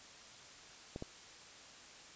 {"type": "clicks", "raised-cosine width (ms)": 2, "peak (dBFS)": [-28, -28], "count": 2, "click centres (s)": [0.961, 1.024], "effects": ["white hiss -55 dBFS RMS until 2.15 s", "resampled to 16000 Hz"]}